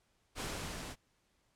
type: noise with level ramp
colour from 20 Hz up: pink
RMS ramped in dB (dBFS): -38 to -45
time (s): 0.35-0.96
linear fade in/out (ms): 50
effects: pink hiss -75 dBFS RMS until 1.55 s + low-pass 10000 Hz 12 dB/octave